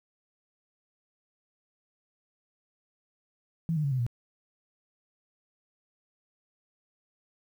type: tone with pitch steps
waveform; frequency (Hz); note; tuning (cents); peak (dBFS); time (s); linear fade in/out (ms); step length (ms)
sine; 164.81 / 152.01 / 140.2 / 129.31 / 119.26; E3 / D#3 / C#3 / C3 / A#2; 0 / -40 / +20 / -20 / +40; -25; 3.69-4.065; 0; 75
effects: 10-bit